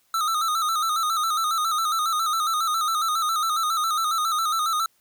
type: tone with vibrato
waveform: square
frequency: 1282 Hz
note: E6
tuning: 49 cents flat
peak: -22 dBFS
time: 0.14-4.86 s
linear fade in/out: 2 ms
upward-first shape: square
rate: 7.3 Hz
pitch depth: 64 cents each way
effects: white hiss -65 dBFS RMS until 5 s